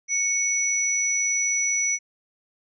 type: tone pair together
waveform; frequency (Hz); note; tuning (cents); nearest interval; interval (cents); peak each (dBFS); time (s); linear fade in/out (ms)
sine; 2217 / 5902; C#7 / F#8; 0 / -5; octave + perfect fourth; 1695; -26 / -22; 0.08-1.99; 50
effects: none